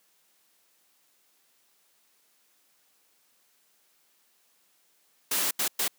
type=noise bursts at uneven times; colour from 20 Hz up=white; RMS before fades=-27 dBFS; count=3; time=5.31-5.51 / 5.59-5.68 / 5.79-5.88 s; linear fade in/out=5 ms; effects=white hiss -67 dBFS RMS until 5.98 s + high-pass 200 Hz 12 dB/octave